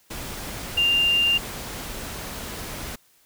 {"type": "tone in noise", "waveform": "sine", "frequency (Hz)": 2794, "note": "F7", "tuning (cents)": 0, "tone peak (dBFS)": -17, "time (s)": [0.77, 1.38], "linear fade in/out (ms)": 10, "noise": "pink", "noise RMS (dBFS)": -34, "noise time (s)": [0.1, 2.96], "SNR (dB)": 14, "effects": ["white hiss -60 dBFS RMS until 3.25 s"]}